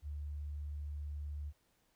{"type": "tone", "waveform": "sine", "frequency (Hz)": 73.42, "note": "D2", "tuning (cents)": 0, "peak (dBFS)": -39, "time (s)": [0.02, 1.53], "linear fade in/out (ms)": 50, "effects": ["pink hiss -75 dBFS RMS until 1.95 s"]}